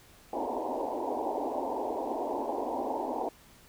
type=band-pass noise; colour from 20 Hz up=white; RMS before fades=-33 dBFS; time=0.33-3.29 s; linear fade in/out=2 ms; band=240 to 960 Hz; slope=96 dB/octave; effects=pink hiss -57 dBFS RMS until 3.68 s